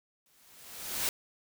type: noise with exponential growth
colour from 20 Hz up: white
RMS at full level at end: -29 dBFS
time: 0.26-1.09 s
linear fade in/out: 1 ms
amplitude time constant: 180 ms
effects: none